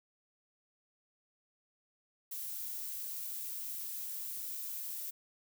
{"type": "noise", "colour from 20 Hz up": "violet", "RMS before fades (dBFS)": -41, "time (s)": [2.31, 5.11], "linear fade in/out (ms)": 10, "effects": []}